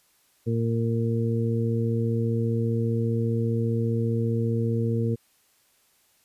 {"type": "harmonic tone", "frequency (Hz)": 115, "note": "A#2", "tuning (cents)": -23, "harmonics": [1, 2, 3, 4], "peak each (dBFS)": [-24, -28, -34, -30], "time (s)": [0.46, 5.16], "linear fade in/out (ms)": 20, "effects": ["white hiss -64 dBFS RMS until 6.24 s", "resampled to 32000 Hz"]}